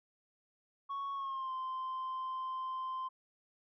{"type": "tone with pitch glide", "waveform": "sine", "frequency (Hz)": [1108.7, 1040.4], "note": ["C#6", "C6"], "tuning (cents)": [0, -10], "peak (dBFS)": -34, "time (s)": [0.89, 3.09], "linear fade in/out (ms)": 20, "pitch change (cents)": -110, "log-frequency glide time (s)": [1.14, 1.52], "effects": ["tanh soft clip ceiling -35 dBFS"]}